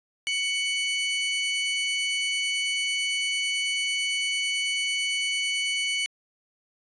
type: tone pair together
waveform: 40% pulse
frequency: 2235 / 2983 Hz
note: C#7 / F#7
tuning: +14 / +13 cents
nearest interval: perfect fourth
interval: 499 cents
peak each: -27 dBFS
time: 0.27-6.06 s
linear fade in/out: 0 ms
effects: resampled to 22050 Hz